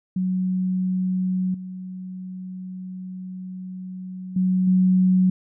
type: tone with level steps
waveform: sine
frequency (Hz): 185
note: F#3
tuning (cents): 0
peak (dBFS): -20 / -31 / -17 / -14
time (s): 0.16-5.3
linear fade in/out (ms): 5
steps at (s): 1.54 / 4.36 / 4.67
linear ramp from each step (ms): 5
effects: none